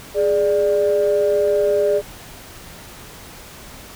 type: tone pair together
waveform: sine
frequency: 414.9 / 590 Hz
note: G#4 / D5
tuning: -2 / +8 cents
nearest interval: tritone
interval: 610 cents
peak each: -16 dBFS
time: 0.14-2.02 s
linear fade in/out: 50 ms
effects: tanh soft clip ceiling -8 dBFS + pink hiss -39 dBFS RMS until 3.95 s